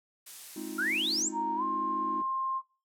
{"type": "noise", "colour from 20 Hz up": "blue", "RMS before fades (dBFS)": -43, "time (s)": [0.26, 1.23], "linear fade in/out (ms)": 10}
{"type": "chord", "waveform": "triangle", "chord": "F minor seventh", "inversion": "first", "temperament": "just", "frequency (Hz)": [209.5, 261.9, 314.3, 349.2], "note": ["Ab3", "C4", "Eb4", "F4"], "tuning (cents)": [15, 2, 18, 0], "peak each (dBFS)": [-42, -41, -37, -41], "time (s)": [0.56, 2.22], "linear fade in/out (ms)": 5}
{"type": "exponential sweep", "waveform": "sine", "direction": "up", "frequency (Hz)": [1346, 7902], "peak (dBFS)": -27, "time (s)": [0.78, 1.29], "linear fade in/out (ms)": 10}
{"type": "tone with pitch glide", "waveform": "sine", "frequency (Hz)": [932.3, 1058.6], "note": ["A#5", "C6"], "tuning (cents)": [0, 20], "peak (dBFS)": -29, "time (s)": [1.32, 2.62], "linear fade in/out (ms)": 50, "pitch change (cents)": 220, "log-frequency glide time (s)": [1.56, 1.63]}
{"effects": ["noise-tail reverb RT60 0.3 s tail -17 dB re dry", "low-pass 12000 Hz 12 dB/octave"]}